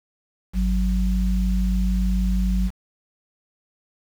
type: tone pair together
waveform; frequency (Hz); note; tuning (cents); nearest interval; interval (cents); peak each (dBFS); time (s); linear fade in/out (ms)
sine; 51.91 / 185; G#1 / F#3; 0 / 0; octave + minor seventh; 2200; -19 / -23; 0.53-2.71; 50
effects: 7-bit